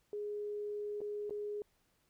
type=tone with dropouts; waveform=sine; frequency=415.3 Hz; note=G#4; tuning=in tune; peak=-37 dBFS; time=0.13-1.62 s; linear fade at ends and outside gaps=1 ms; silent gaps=1.006-1.015 / 1.296-1.307 s; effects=pink hiss -75 dBFS RMS until 2.09 s